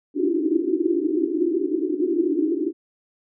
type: band-pass noise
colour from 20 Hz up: pink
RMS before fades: -22 dBFS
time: 0.14-2.73 s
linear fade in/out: 50 ms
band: 290 to 380 Hz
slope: 96 dB/octave
effects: none